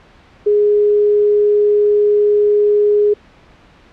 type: tone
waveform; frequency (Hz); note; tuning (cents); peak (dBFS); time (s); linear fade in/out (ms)
sine; 415.3; G#4; 0; -9; 0.46-3.14; 10
effects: pink hiss -46 dBFS RMS until 3.92 s + low-pass 3000 Hz 12 dB/octave